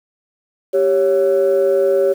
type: tone pair together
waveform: sine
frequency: 392 / 554.4 Hz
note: G4 / C#5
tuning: 0 / 0 cents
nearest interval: tritone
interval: 600 cents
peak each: -13 dBFS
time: 0.73-2.14 s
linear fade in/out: 20 ms
effects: tanh soft clip ceiling -7 dBFS + 7-bit